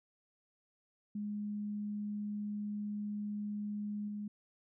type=tone with level steps; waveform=sine; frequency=207.7 Hz; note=G#3; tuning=in tune; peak=-36 / -38 dBFS; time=1.15-4.28 s; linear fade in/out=5 ms; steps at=4.08 s; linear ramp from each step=2 ms; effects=none